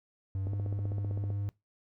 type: tone with pitch glide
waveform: triangle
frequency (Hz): 96.5 to 100.71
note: G2 to G2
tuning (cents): -27 to +47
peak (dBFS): -29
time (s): 0.35-1.49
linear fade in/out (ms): 0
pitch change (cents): +74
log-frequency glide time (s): 0.47-0.52
type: click train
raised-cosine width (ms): 2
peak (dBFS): -28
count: 14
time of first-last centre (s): 0.47-1.303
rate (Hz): 15.6
effects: noise-tail reverb RT60 0.2 s tail -22 dB re dry